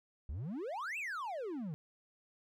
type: exponential two-way sweep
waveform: triangle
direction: up then down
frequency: 61.74 to 2739 to 143 Hz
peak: -36 dBFS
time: 0.29-1.74 s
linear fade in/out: 0 ms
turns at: 0.98 s
effects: none